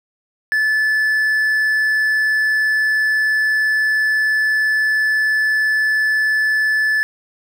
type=tone; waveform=triangle; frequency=1737 Hz; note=A6; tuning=23 cents flat; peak=-12 dBFS; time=0.52-7.03 s; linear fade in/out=0 ms; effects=none